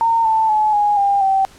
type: tone with pitch steps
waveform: sine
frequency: 915 / 884.9 / 855.7 / 827.5 / 800.2 / 773.9 Hz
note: A#5 / A5 / A5 / G#5 / G5 / G5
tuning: -32 / +10 / -48 / -6 / +35 / -22 cents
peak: -12 dBFS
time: 0.01-1.45 s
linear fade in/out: 0 ms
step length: 240 ms
effects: pink hiss -45 dBFS RMS until 1.58 s + low-pass 10000 Hz 12 dB/octave